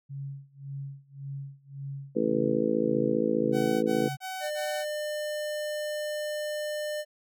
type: tone with tremolo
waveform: sine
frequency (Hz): 138.59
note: C#3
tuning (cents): 0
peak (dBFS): -33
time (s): 0.09-4.17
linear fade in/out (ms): 20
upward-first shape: sine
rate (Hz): 1.8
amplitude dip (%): 95
type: harmonic tone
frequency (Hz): 55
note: A1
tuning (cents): 0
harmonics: 3 / 4 / 5 / 6 / 7 / 8 / 9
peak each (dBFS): -39 / -30 / -32 / -30 / -36 / -30 / -29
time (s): 2.15-4.09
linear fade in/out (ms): 20
type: tone bursts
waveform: sawtooth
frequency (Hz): 754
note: F#5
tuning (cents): +32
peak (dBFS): -30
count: 4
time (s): 3.52-4.853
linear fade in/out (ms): 50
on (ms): 310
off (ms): 31
type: tone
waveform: square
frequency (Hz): 600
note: D5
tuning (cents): +37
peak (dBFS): -31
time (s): 4.4-7.05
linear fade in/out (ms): 50
effects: none